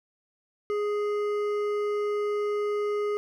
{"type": "tone with hard clipping", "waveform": "triangle", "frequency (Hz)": 415.3, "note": "G#4", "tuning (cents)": 0, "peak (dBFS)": -27, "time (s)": [0.7, 3.17], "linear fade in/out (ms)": 0, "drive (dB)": 13, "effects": []}